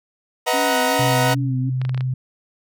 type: chord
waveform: sawtooth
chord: B major seventh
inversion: none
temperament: equal with one note detuned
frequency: 493.9 / 635.7 / 740 / 932.3 Hz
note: B4 / D#5 / F#5 / A#5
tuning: 0 / +37 / 0 / 0 cents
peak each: -19 dBFS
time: 0.46-1.35 s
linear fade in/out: 20 ms
type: tone with vibrato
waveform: sine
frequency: 269 Hz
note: C4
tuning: 48 cents sharp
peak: -25 dBFS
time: 0.53-1.7 s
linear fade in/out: 10 ms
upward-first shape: sine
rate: 2.6 Hz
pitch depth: 85 cents each way
type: tone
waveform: sine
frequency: 128.6 Hz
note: C3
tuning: 30 cents flat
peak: -19 dBFS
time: 0.99-2.14 s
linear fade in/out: 5 ms
type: clicks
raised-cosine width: 0.3 ms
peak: -17 dBFS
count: 6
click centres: 1.816 / 1.851 / 1.894 / 1.946 / 1.977 / 2.008 s
effects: none